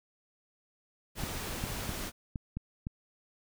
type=noise; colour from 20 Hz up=pink; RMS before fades=-38 dBFS; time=1.15-2.12 s; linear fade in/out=50 ms
type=clicks; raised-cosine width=5 ms; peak=-23 dBFS; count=6; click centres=1.236 / 1.639 / 1.893 / 2.358 / 2.57 / 2.869 s
effects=none